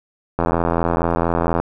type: click train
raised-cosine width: 1 ms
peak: -4 dBFS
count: 103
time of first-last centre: 0.39-1.6 s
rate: 84.3 Hz
effects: none